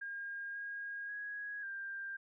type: tone with pitch steps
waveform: sine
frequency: 1617 / 1631 / 1659 / 1589 Hz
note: G#6 / G#6 / G#6 / G6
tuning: -47 / -32 / -2 / +23 cents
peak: -40 dBFS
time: 0.01-2.17 s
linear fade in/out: 10 ms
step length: 540 ms
effects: none